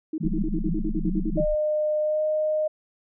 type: tone bursts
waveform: sine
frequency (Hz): 314.9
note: D#4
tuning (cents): +21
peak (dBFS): -25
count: 13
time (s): 0.13-1.405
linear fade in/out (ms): 5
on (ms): 51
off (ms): 51
type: band-pass noise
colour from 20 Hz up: pink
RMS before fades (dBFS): -29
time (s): 0.2-1.45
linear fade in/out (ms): 10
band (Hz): 160 to 220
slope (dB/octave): 96
type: tone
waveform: sine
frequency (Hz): 26.56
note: G#0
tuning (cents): +40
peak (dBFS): -26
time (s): 0.24-1.55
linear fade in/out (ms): 10
type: tone with pitch glide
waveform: sine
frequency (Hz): 608 to 616.1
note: D#5 to D#5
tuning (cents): -40 to -17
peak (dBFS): -21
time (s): 1.37-2.68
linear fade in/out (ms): 10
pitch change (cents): +23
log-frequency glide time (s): 2.01-2.22
effects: none